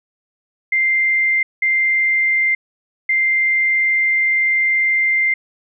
sine tone bursts at uneven times, 2093 Hz, C7, in tune, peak -13 dBFS, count 3, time 0.72-1.43 / 1.62-2.55 / 3.09-5.34 s, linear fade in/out 5 ms, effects none

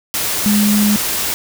sine tone in noise, 207.7 Hz, G#3, in tune, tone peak -11 dBFS, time 0.46-0.96 s, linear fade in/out 0 ms, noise white, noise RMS -19 dBFS, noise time 0.14-1.34 s, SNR +5 dB, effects none

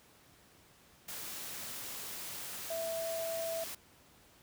sine tone in noise, 659 Hz, E5, 1 cent flat, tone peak -35 dBFS, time 2.7-3.64 s, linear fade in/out 5 ms, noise white, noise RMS -43 dBFS, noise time 1.08-3.75 s, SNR +5 dB, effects pink hiss -62 dBFS RMS until 4.42 s + high-pass 60 Hz 12 dB/octave

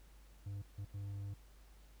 triangle tone bursts at uneven times, 100 Hz, G2, 35 cents sharp, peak -39 dBFS, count 3, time 0.46-0.62 / 0.78-0.85 / 0.94-1.34 s, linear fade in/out 5 ms, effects added 50 Hz sine -58 dBFS peak until 2 s + pink hiss -68 dBFS RMS until 2 s

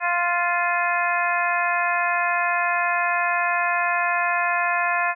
harmonic tone with a mistuned harmonic, 349.2 Hz, F4, in tune, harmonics 2 / 3 / 4 / 5 / 6 / 7, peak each -25 / -25 / -28 / -25 / -31 / -28 dBFS, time 0-5.15 s, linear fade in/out 50 ms, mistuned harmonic 7, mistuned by +44 cents, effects none

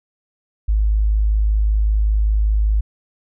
sine tone, 52.6 Hz, G#1, 23 cents sharp, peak -13 dBFS, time 0.68-2.81 s, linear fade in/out 10 ms, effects none

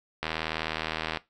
click train, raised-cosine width 0.3 ms, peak -13 dBFS, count 76, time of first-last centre 0.23-1.172 s, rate 79.6 Hz, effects noise-tail reverb RT60 0.2 s tail -18 dB re dry

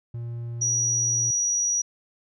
triangle tone with pitch glide, 118 to 116.91 Hz, A#2 to A#2, +22 to +5 cents, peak -28 dBFS, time 0.14-1.31 s, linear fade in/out 5 ms, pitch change -17 cents, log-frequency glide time 0.46-1.18 s
sine tone, 5800 Hz, F#8, 35 cents flat, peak -21 dBFS, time 0.61-1.82 s, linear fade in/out 10 ms
effects none

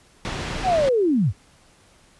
pink low-pass noise, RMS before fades -29 dBFS, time 0.25-0.89 s, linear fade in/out 0 ms, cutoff 4700 Hz, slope 12 dB/octave
sine linear sweep, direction down, 784 to 73.8 Hz, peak -16 dBFS, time 0.63-1.33 s, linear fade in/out 50 ms
effects pink hiss -55 dBFS RMS until 2.19 s + resampled to 24000 Hz

